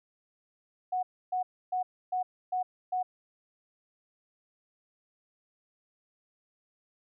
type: tone bursts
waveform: sine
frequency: 736 Hz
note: F#5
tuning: 9 cents flat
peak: -27 dBFS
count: 6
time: 0.92-3.03 s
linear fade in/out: 10 ms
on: 110 ms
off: 290 ms
effects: none